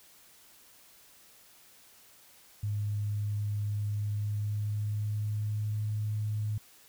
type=tone with pitch glide; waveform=sine; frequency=103.83 to 106.38 Hz; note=G#2 to G#2; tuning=0 to +42 cents; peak=-29 dBFS; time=2.63-6.58 s; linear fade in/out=5 ms; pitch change=+42 cents; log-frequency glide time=3.98-5.89 s; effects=white hiss -58 dBFS RMS until 6.88 s